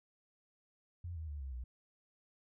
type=tone with pitch steps; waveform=sine; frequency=86.9 / 79.69 / 73.07 / 67.01 / 61.45 Hz; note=F2 / D#2 / D2 / C2 / B1; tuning=-8 / +42 / -8 / +42 / -8 cents; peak=-40 dBFS; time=1.04-1.64 s; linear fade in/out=5 ms; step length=120 ms; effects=none